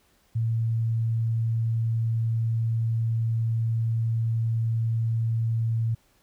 sine tone, 113.8 Hz, A#2, 41 cents flat, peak -22 dBFS, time 0.35-5.95 s, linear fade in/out 10 ms, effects pink hiss -64 dBFS RMS until 6.22 s

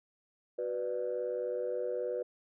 sine chord, B minor, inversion second, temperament just, 370.4 / 493.9 / 592.7 Hz, F#4 / B4 / D5, +2 / 0 / +16 cents, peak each -38 / -33 / -38 dBFS, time 0.58-2.23 s, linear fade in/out 10 ms, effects tanh soft clip ceiling -25 dBFS

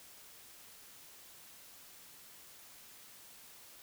silence, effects white hiss -56 dBFS RMS until 3.82 s

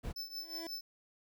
brown noise, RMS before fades -40 dBFS, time 0.03-0.13 s, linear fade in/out 20 ms
square tone with tremolo, 5274 Hz, E8, in tune, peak -38 dBFS, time 0.16-0.81 s, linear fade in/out 5 ms, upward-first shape triangle, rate 5.6 Hz, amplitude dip 85%
25% pulse tone with exponential growth, 331.7 Hz, E4, 11 cents sharp, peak -36 dBFS, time 0.22-0.67 s, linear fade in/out 2 ms, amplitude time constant 96 ms
effects none

